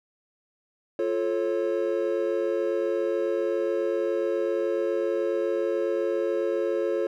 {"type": "chord", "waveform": "triangle", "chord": "F augmented", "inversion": "none", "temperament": "just", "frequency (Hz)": [349.2, 436.5, 545.7], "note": ["F4", "A4", "C#5"], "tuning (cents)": [0, -14, -27], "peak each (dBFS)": -26, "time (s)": [0.99, 7.07], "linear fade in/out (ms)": 2, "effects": []}